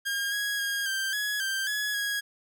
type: tone with pitch steps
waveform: sawtooth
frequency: 1618 / 1657 / 1629 / 1571 / 1680 / 1572 / 1687 / 1654 Hz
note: G#6 / G#6 / G#6 / G6 / G#6 / G6 / G#6 / G#6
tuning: -46 / -4 / -34 / +3 / +19 / +4 / +27 / -8 cents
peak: -24 dBFS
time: 0.05-2.21 s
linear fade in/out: 20 ms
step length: 270 ms
effects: none